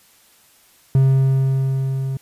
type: tone with level ramp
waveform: triangle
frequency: 133.9 Hz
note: C3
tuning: 40 cents sharp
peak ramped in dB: -8 to -19 dBFS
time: 0.95-2.17 s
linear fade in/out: 2 ms
effects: white hiss -53 dBFS RMS until 2.21 s + resampled to 32000 Hz